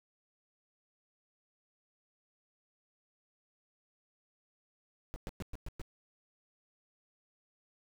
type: noise bursts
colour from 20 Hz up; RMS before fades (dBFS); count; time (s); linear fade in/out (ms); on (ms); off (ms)
brown; -39; 6; 5.14-5.816; 0; 21; 110
effects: none